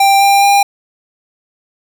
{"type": "tone with pitch steps", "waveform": "square", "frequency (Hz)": [789, 795.9, 802.8], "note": ["G5", "G5", "G5"], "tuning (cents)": [11, 26, 41], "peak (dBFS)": -7, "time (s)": [0, 0.63], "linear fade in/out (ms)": 5, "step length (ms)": 210, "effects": []}